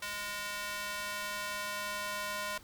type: tone with high-pass filter sweep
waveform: square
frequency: 205.7 Hz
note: G#3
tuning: 16 cents flat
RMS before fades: -38 dBFS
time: 0.02-2.58 s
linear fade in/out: 5 ms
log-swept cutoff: 1500 to 980 Hz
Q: 1
effects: pink hiss -57 dBFS RMS until 2.63 s + Opus 48 kbps